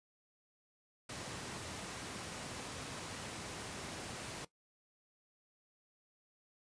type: high-pass noise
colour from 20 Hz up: pink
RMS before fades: -45 dBFS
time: 1.09-4.45 s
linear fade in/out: 5 ms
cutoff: 100 Hz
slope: 12 dB/octave
effects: noise-tail reverb RT60 0.1 s tail -17 dB re dry + resampled to 22050 Hz